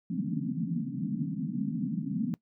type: band-pass noise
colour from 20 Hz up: pink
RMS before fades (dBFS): -32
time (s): 0.1-2.34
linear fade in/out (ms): 0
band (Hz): 140 to 280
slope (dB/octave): 96
effects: noise-tail reverb RT60 0.1 s tail -21 dB re dry